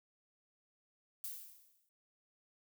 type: noise with exponential decay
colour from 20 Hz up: violet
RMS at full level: -41 dBFS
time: 1.24-1.89 s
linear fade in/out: 0 ms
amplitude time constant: 140 ms
effects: none